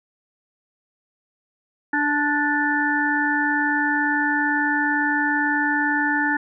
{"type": "harmonic tone with a mistuned harmonic", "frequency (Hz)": 293.7, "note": "D4", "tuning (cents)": 0, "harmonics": [1, 3, 5, 6], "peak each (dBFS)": [-24, -25, -25, -22], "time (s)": [1.93, 6.37], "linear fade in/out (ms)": 5, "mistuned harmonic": 3, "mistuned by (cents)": -15, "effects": []}